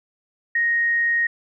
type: tone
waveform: sine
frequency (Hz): 1869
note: A#6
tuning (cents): +4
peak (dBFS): -17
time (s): 0.55-1.27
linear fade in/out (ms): 5
effects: none